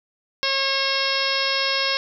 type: harmonic tone with a mistuned harmonic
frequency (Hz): 543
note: C#5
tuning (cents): -36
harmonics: 1 / 2 / 3 / 4 / 5 / 6 / 7 / 8 / 9 / 10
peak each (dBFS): -29 / -29 / -29 / -29 / -29 / -29 / -29 / -29 / -29 / -29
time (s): 0.43-1.97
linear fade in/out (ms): 0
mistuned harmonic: 9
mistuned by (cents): +53
effects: none